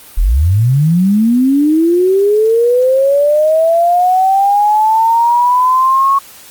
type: linear sweep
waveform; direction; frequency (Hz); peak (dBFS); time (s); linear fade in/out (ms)
sine; up; 33.06 to 1107; -7; 0.17-6.19; 10
effects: white hiss -37 dBFS RMS until 6.5 s + Opus 32 kbps